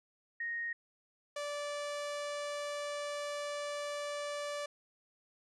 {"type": "tone pair in turn", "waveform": ["sine", "sawtooth"], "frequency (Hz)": [1864.7, 582.4], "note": ["A#6", "D5"], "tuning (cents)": [0, -15], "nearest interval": "octave + minor sixth", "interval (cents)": 2015, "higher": "first", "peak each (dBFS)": [-35, -33], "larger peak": "second", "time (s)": [[0.4, 0.73], [1.36, 4.66]], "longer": "second", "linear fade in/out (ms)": 5, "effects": ["resampled to 22050 Hz"]}